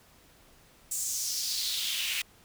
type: noise with high-pass filter sweep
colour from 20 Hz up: pink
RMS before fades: -32 dBFS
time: 0.91-2.22 s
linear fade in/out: 5 ms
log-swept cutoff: 7800 to 2500 Hz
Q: 3.4
effects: pink hiss -59 dBFS RMS until 2.44 s